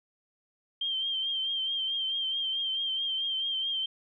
sine tone with vibrato, 3161 Hz, G7, 14 cents sharp, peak -28 dBFS, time 0.81-3.86 s, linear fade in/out 5 ms, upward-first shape triangle, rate 4.6 Hz, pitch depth 51 cents each way, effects none

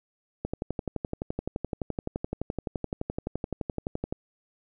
click train, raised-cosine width 2 ms, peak -16 dBFS, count 44, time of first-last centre 0.45-4.125 s, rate 11.7 Hz, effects none

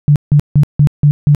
sine tone bursts, 146.3 Hz, D3, 6 cents flat, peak -4 dBFS, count 6, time 0.08-1.348 s, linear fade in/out 0 ms, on 78 ms, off 160 ms, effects none

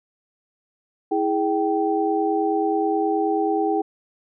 sine tone cluster, 325.9 / 415.3 / 778 Hz, E4 / G#4 / G5, -20 / 0 / -13 cents, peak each -23 dBFS, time 1.11-3.82 s, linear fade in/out 10 ms, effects none

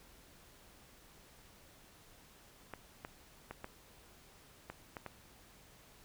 clicks, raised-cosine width 0.5 ms, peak -28 dBFS, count 7, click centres 2.737 / 3.049 / 3.51 / 3.644 / 4.7 / 4.968 / 5.063 s, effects pink hiss -61 dBFS RMS until 6.04 s

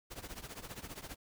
pink noise with tremolo, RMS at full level -43 dBFS, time 0.1-1.16 s, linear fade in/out 20 ms, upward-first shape triangle, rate 15 Hz, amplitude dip 90%, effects none

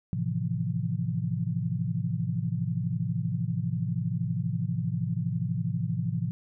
sine chord, F major seventh, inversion first, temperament equal with one note detuned, 110 / 130.81 / 162.17 / 174.61 Hz, A2 / C3 / E3 / F3, 0 / 0 / -28 / 0 cents, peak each -32 dBFS, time 0.13-6.31 s, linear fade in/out 0 ms, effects none

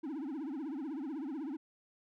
triangle tone with vibrato, 290.2 Hz, D4, 21 cents flat, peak -35 dBFS, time 0.03-1.57 s, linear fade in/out 10 ms, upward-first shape triangle, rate 16 Hz, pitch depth 270 cents each way, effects none

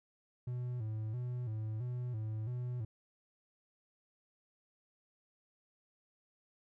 triangle tone with vibrato, 116 Hz, A#2, 8 cents flat, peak -34 dBFS, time 0.47-2.85 s, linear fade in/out 5 ms, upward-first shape square, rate 1.5 Hz, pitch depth 110 cents each way, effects none

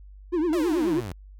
triangle tone with vibrato, 329.6 Hz, E4, in tune, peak -19 dBFS, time 0.32-1.01 s, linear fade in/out 20 ms, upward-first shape triangle, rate 9.3 Hz, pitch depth 190 cents each way
sawtooth exponential sweep, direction down, 698.5 to 82.1 Hz, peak -28 dBFS, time 0.53-1.12 s, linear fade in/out 0 ms
effects added 49 Hz sine -43 dBFS peak until 1.39 s

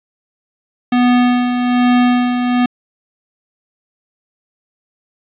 square tone with tremolo, 246.3 Hz, B3, 5 cents flat, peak -9 dBFS, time 0.92-2.66 s, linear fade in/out 5 ms, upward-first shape sine, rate 1.2 Hz, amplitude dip 50%, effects resampled to 8000 Hz + 7-bit

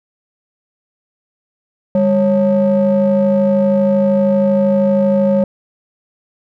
triangle ring-modulated tone, 174.3 Hz, F3, 3 cents flat, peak -5 dBFS, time 1.95-5.44 s, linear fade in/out 2 ms, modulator 375 Hz, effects none

